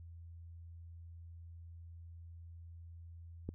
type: click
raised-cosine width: 3 ms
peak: -27 dBFS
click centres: 3.49 s
effects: added 84 Hz sine -49 dBFS peak until 3.54 s